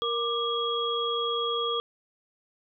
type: tone cluster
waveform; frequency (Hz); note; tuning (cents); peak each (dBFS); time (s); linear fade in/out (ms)
sine; 468 / 1185 / 3310; A#4 / D6 / G#7; +7 / +15 / -6; -30; 0.02-1.8; 0
effects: none